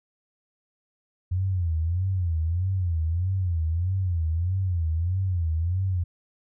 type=tone with vibrato; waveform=sine; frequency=87.31 Hz; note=F2; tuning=in tune; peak=-22 dBFS; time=1.31-6.04 s; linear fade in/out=10 ms; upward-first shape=sine; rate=1.6 Hz; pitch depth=160 cents each way; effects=none